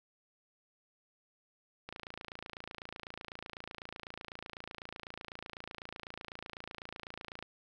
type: click train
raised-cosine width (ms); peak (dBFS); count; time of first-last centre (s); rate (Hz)
0.3; -27; 156; 1.89-7.426; 28
effects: none